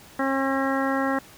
harmonic tone, 270 Hz, C#4, 45 cents flat, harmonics 1 / 2 / 3 / 4 / 5 / 6 / 7, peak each -25 / -28 / -30 / -31 / -32 / -33 / -33 dBFS, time 0.19-1.19 s, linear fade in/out 5 ms, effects pink hiss -48 dBFS RMS until 1.37 s + high-pass 60 Hz 12 dB/octave

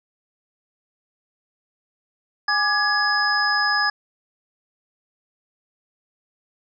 sine tone cluster, 823 / 1192 / 1683 / 5050 Hz, G#5 / D6 / G#6 / D#8, -16 / +25 / +23 / +25 cents, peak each -26 / -25 / -20 / -24 dBFS, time 2.48-3.9 s, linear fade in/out 5 ms, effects none

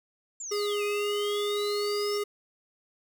sine exponential two-way sweep, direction down then up, 7480 to 2459 to 5470 Hz, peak -35 dBFS, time 0.4-2.18 s, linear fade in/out 5 ms, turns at 0.83 s
square tone, 412.3 Hz, G#4, 13 cents flat, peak -28 dBFS, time 0.51-2.24 s, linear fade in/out 10 ms
effects none

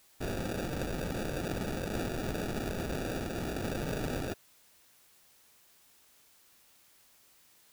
white noise with sample-and-hold, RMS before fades -35 dBFS, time 0.2-4.34 s, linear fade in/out 10 ms, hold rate 1050 Hz, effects white hiss -63 dBFS RMS until 7.72 s

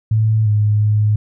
sine tone with pitch steps, 109.6 / 105.3 / 105.9 Hz, A2 / G#2 / G#2, -6 / +24 / +34 cents, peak -11 dBFS, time 0.11-1.16 s, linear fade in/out 5 ms, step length 350 ms, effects none

